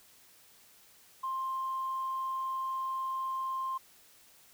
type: tone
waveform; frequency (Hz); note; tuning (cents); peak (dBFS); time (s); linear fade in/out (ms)
sine; 1054; C6; +12; -31; 1.23-3.78; 10
effects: tanh soft clip ceiling -27 dBFS + white hiss -60 dBFS RMS until 4.53 s